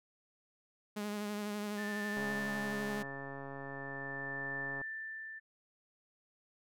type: tone with vibrato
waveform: sawtooth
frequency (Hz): 207.7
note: G#3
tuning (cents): 0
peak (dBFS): -33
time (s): 0.96-3.03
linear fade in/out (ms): 10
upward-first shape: sine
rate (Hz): 12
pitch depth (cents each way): 26
type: tone with tremolo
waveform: sine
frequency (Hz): 1772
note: A6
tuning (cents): +12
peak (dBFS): -37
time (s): 1.77-5.4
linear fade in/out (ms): 20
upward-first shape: triangle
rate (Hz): 0.44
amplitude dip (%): 85
type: click train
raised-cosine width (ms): 1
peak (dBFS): -32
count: 366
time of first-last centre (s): 2.17-4.815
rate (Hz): 138
effects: none